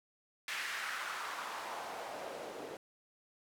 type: noise with band-pass filter sweep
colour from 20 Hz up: white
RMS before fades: -42 dBFS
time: 0.48-2.77 s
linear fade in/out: 2 ms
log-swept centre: 2000 to 410 Hz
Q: 2
effects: none